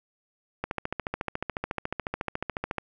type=click train; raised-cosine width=0.5 ms; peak=-14 dBFS; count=31; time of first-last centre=0.64-2.783 s; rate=14 Hz; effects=none